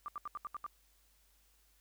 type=tone bursts; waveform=sine; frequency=1185 Hz; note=D6; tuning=15 cents sharp; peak=-38 dBFS; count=7; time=0.06-0.664 s; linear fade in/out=0 ms; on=22 ms; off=75 ms; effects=added 50 Hz sine -70 dBFS peak until 1.8 s + white hiss -71 dBFS RMS until 1.8 s